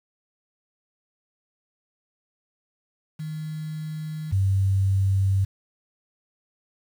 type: tone pair in turn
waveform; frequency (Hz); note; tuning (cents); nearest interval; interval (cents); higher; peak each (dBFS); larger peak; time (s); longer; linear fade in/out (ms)
sine; 155.56 / 96.84; D#3 / G2; 0 / -21; minor sixth; 821; first; -29 / -18; second; 3.19-4.32 / 4.32-5.45; neither; 10
effects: 8-bit